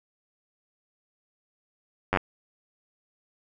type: slowing click train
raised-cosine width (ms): 0.5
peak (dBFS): -8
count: 5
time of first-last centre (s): 2.13-2.172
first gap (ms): 10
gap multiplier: 1.04
effects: none